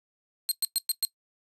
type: tone bursts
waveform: 15% pulse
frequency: 4198 Hz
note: C8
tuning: 5 cents sharp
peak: -16 dBFS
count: 5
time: 0.49-1.05 s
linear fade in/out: 0 ms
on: 24 ms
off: 110 ms
effects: noise-tail reverb RT60 0.1 s tail -17 dB re dry + resampled to 32000 Hz